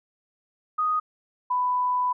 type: tone pair in turn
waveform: sine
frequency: 1244.5 / 994.8 Hz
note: D#6 / B5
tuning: 0 / +12 cents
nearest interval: major third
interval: 388 cents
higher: first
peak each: -21 / -21 dBFS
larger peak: neither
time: 0.78-1 / 1.5-2.13 s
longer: second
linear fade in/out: 10 ms
effects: none